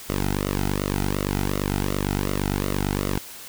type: tone with flanger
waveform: sawtooth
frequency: 48.79 Hz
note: G1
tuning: 7 cents flat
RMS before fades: -25 dBFS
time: 0.09-3.18 s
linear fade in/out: 0 ms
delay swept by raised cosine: 1.2 to 1.81 ms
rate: 2.7 Hz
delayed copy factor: -0.9
effects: white hiss -40 dBFS RMS until 3.48 s